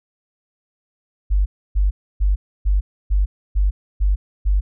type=tone bursts; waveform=sine; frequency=49 Hz; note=G1; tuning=in tune; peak=-13 dBFS; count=8; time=1.3-4.61 s; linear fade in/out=20 ms; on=160 ms; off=290 ms; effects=none